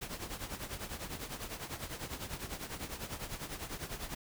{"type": "noise with tremolo", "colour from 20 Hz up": "pink", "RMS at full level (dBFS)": -39, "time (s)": [0.01, 4.15], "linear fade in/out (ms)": 10, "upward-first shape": "triangle", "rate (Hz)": 10, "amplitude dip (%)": 80, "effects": []}